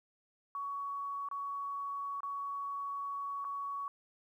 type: tone with dropouts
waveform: sine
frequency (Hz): 1122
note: C#6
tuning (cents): +21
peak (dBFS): -36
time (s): 0.55-3.88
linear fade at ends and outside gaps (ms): 1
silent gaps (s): 1.287-1.313 / 2.205-2.232 / 3.444-3.449
effects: 12-bit